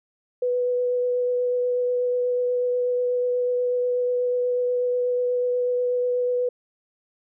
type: tone with vibrato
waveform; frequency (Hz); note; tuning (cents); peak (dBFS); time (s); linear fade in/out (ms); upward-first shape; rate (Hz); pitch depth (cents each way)
sine; 493.9; B4; 0; -20; 0.42-6.49; 5; triangle; 8.2; 11
effects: none